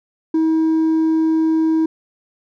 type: tone with hard clipping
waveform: triangle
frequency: 320 Hz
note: D#4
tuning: 49 cents sharp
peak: -12 dBFS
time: 0.34-1.86 s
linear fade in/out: 5 ms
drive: 1 dB
effects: none